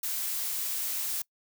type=noise; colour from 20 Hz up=blue; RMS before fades=-32 dBFS; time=0.03-1.22 s; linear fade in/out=5 ms; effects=noise-tail reverb RT60 0.1 s tail -23 dB re dry

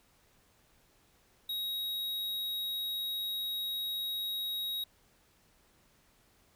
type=tone; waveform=square; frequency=3799 Hz; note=A#7; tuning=32 cents sharp; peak=-34 dBFS; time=1.49-4.84 s; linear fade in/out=5 ms; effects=pink hiss -67 dBFS RMS until 6.55 s

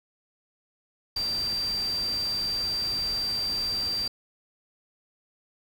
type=tone in noise; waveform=sine; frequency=4699 Hz; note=D8; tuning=in tune; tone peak=-26 dBFS; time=1.16-4.08 s; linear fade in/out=5 ms; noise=pink; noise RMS=-40 dBFS; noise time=1.16-4.08 s; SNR=+11 dB; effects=none

